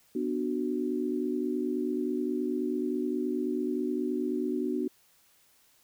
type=chord; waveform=sine; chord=B minor; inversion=none; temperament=just; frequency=246.9 / 296.3 / 370.4 Hz; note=B3 / D4 / F#4; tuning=0 / +15 / +2 cents; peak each=-32 dBFS; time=0.15-4.88 s; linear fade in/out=5 ms; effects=white hiss -64 dBFS RMS until 5.83 s